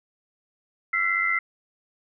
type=tone cluster; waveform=sine; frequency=1354 / 1977 / 2073 Hz; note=E6 / B6 / C7; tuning=+46 / +1 / -17 cents; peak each=-27 / -28 / -23 dBFS; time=0.93-1.39 s; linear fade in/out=5 ms; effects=none